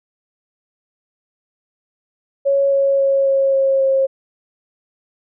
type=tone with pitch steps; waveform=sine; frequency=554.4 / 550.9 / 547.4 / 543.9 / 540.5 / 537.1 Hz; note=C#5 / C#5 / C#5 / C#5 / C#5 / C5; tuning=0 / -11 / -22 / -33 / -44 / +45 cents; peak=-12 dBFS; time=2.45-4.07 s; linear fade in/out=20 ms; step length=270 ms; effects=none